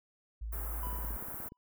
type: tone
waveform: sine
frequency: 55 Hz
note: A1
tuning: in tune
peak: -36 dBFS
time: 0.41-1.17 s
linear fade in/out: 10 ms
type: band-stop noise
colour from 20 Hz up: white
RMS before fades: -42 dBFS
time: 0.52-1.49 s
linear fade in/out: 10 ms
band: 1500 to 12000 Hz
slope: 24 dB/octave
type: tone with exponential decay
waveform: triangle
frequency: 987.8 Hz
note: B5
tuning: in tune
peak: -38 dBFS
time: 0.83-1.57 s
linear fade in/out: 0 ms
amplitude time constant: 160 ms
type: click train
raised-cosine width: 3 ms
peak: -35 dBFS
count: 12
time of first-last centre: 0.87-1.521 s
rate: 16.9 Hz
effects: none